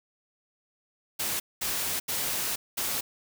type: noise bursts at uneven times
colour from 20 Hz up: white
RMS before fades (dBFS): -30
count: 4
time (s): 1.19-1.4 / 1.61-2 / 2.08-2.56 / 2.77-3.01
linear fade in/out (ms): 10
effects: none